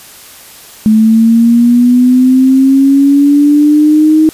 sine linear sweep, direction up, 215.6 to 315 Hz, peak -3 dBFS, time 0.86-4.29 s, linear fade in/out 0 ms, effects white hiss -34 dBFS RMS until 4.33 s + resampled to 32000 Hz

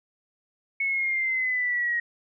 sine linear sweep, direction down, 2206 to 1884 Hz, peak -23 dBFS, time 0.8-2 s, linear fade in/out 5 ms, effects none

